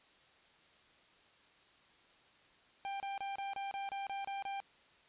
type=tone bursts; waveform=45% pulse; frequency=791 Hz; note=G5; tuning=15 cents sharp; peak=-38 dBFS; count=10; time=2.85-4.602 s; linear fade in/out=0 ms; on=150 ms; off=28 ms; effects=white hiss -65 dBFS RMS until 5.08 s + resampled to 8000 Hz